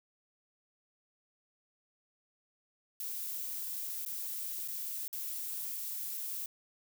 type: noise with dropouts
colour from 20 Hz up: violet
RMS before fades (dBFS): -39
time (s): 3-6.46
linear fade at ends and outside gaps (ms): 2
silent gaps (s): 4.051-4.061 / 4.678-4.683 / 5.08-5.128
effects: none